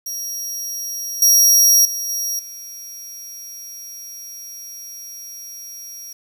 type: tone with level steps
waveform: sawtooth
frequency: 5660 Hz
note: F8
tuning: 22 cents sharp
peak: -22 / -7 / -20 / -18 / -30 dBFS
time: 0.06-6.13 s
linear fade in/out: 5 ms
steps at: 1.22 / 1.85 / 2.09 / 2.39 s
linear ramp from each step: 2 ms
effects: 8-bit